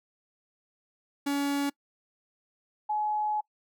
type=tone pair in turn; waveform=45% pulse / sine; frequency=282.7 / 847.1 Hz; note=C#4 / G#5; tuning=+34 / +34 cents; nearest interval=octave + perfect fifth; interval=1900 cents; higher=second; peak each=-26 dBFS; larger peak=neither; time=1.26-1.7 / 2.89-3.41 s; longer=second; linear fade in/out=10 ms; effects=noise-tail reverb RT60 0.1 s tail -24 dB re dry